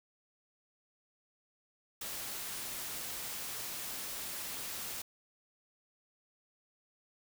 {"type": "noise", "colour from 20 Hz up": "white", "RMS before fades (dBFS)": -41, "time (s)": [2.01, 5.02], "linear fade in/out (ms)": 5, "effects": []}